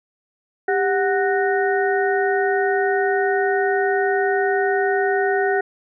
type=harmonic tone with a mistuned harmonic; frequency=370 Hz; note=F#4; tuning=in tune; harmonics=1 / 2 / 4 / 5; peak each=-19 / -22 / -25 / -26 dBFS; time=0.68-5.61 s; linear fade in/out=5 ms; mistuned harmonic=1; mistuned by=+120 cents; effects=none